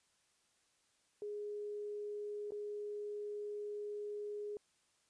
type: tone with dropouts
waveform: sine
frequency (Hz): 415.3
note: G#4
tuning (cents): 0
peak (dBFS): -40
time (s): 1.22-4.57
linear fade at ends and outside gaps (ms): 1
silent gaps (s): 2.507-2.52
effects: white hiss -75 dBFS RMS until 5.09 s + resampled to 22050 Hz